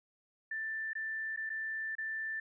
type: tone with dropouts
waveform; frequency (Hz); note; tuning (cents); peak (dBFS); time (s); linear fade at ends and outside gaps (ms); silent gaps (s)
sine; 1771; A6; +11; -35; 0.51-2.4; 5; 0.933-0.952 / 1.363-1.373 / 1.494-1.5 / 1.953-1.982
effects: none